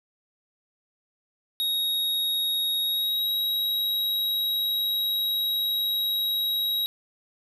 square tone with pitch glide, 3765 to 3833 Hz, A#7 to A#7, +16 to +47 cents, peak -24 dBFS, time 1.6-6.86 s, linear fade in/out 0 ms, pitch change +31 cents, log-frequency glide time 2.81-3.3 s, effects none

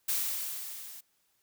blue noise with level ramp, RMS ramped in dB -29 to -47 dBFS, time 0.08-1.01 s, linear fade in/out 10 ms, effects white hiss -73 dBFS RMS until 1.42 s

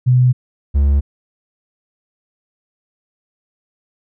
sine / triangle tone pair in turn, 125.8 / 70.48 Hz, B2 / C#2, +32 / +29 cents, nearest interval minor seventh, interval 1003 cents, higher first, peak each -8 dBFS, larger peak neither, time 0.06-0.33 / 0.74-1.01 s, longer neither, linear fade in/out 20 ms, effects none

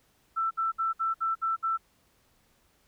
sine tone bursts, 1332 Hz, E6, 18 cents sharp, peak -25 dBFS, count 7, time 0.36-1.776 s, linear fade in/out 20 ms, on 150 ms, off 61 ms, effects pink hiss -67 dBFS RMS until 2.87 s

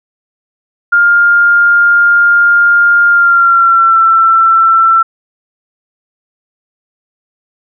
sine tone with pitch glide, 1406 to 1341 Hz, F6 to E6, +11 to +29 cents, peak -4 dBFS, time 0.92-5.03 s, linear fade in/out 10 ms, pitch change -82 cents, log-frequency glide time 3.09-3.97 s, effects none

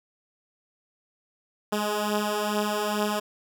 10% pulse beating tone pair, 207.7 / 210 Hz, G#3 / G#3, 0 / +19 cents, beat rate 2.3 Hz, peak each -22 / -18 dBFS, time 1.72-3.2 s, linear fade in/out 10 ms, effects none

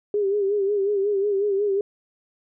sine tone with vibrato, 402.3 Hz, G4, 45 cents sharp, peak -19 dBFS, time 0.14-1.81 s, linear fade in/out 2 ms, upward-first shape sine, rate 5.5 Hz, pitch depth 68 cents each way, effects none

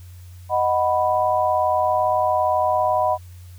sine chord, B major, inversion first, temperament equal, 622.3 / 740 / 987.8 Hz, D#5 / F#5 / B5, 0 / 0 / 0 cents, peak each -21 dBFS, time 0.49-3.18 s, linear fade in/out 50 ms, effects added 89 Hz sine -38 dBFS peak until 3.58 s + white hiss -54 dBFS RMS until 3.58 s

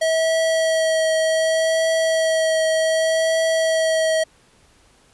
square tone with vibrato, 644 Hz, E5, 41 cents flat, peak -17 dBFS, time 0.01-4.24 s, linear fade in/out 10 ms, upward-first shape triangle, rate 0.66 Hz, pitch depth 15 cents each way, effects pink hiss -55 dBFS RMS until 5.13 s + resampled to 24000 Hz

